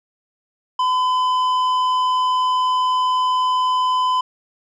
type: tone with tanh clipping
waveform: sine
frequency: 1012 Hz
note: B5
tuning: 42 cents sharp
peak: -17 dBFS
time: 0.79-4.21 s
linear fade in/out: 5 ms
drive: 9 dB
effects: none